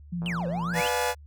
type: tone with vibrato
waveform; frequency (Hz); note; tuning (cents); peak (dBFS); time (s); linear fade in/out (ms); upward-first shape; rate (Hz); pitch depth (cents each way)
sine; 171.6; F3; -30; -28; 0.12-0.81; 10; square; 7.3; 31
type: click train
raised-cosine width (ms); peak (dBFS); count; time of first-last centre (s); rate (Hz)
1; -30; 77; 0.22-0.864; 118
type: exponential two-way sweep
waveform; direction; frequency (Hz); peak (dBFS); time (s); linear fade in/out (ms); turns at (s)
triangle; down then up; 3200 to 493.9 to 3200; -29; 0.26-0.88; 0; 0.47
type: chord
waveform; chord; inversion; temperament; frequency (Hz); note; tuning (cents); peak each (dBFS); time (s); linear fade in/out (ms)
sawtooth; B diminished seventh; none; just; 493.9 / 592.7 / 711.2 / 853.4; B4 / D5 / F5 / Ab5; 0 / +16 / +31 / +47; -24 / -30 / -28 / -25; 0.73-1.15; 50
effects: added 73 Hz sine -45 dBFS peak until 1.26 s